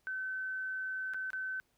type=tone with dropouts; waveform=sine; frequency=1527 Hz; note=G6; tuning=46 cents flat; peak=-35 dBFS; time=0.07-1.6 s; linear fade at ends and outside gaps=0 ms; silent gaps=1.136-1.144 / 1.304-1.332 s; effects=pink hiss -75 dBFS RMS until 1.77 s